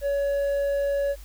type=tone with hard clipping; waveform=sine; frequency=563 Hz; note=C#5; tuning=27 cents sharp; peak=-23 dBFS; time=0.01-1.16 s; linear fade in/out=50 ms; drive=3 dB; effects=added 50 Hz sine -40 dBFS peak until 1.24 s + white hiss -52 dBFS RMS until 1.24 s